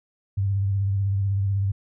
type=tone with vibrato; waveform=sine; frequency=98.6 Hz; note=G2; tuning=11 cents sharp; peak=-20 dBFS; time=0.37-1.72 s; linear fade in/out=10 ms; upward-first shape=triangle; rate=16 Hz; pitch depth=51 cents each way; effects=none